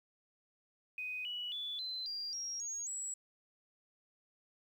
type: tone with pitch steps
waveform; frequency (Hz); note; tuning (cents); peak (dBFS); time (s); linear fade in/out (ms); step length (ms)
sine; 2500 / 2939 / 3455 / 4061 / 4774 / 5612 / 6598 / 7756; D#7 / F#7 / A7 / B7 / D8 / F8 / G#8 / B8; +8 / -12 / -32 / +48 / +28 / +8 / -12 / -32; -38; 0.98-3.14; 2; 270
effects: 11-bit